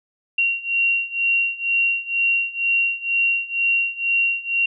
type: beating tone pair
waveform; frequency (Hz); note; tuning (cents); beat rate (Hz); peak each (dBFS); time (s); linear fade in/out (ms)
sine; 2751 / 2753.1; F7 / F7; -27 / -25; 2.1; -22 / -20; 0.38-4.66; 5
effects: none